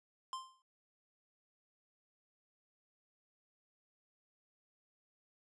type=tone with exponential decay; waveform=square; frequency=1046.5 Hz; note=C6; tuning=in tune; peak=-38 dBFS; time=0.33-0.62 s; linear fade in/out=1 ms; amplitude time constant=62 ms; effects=noise-tail reverb RT60 0.2 s tail -24 dB re dry + resampled to 22050 Hz